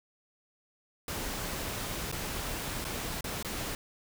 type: noise with dropouts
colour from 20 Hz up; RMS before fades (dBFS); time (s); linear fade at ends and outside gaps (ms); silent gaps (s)
pink; -36; 1.08-3.75; 1; 2.116-2.125 / 2.843-2.85 / 3.208-3.242 / 3.427-3.447
effects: none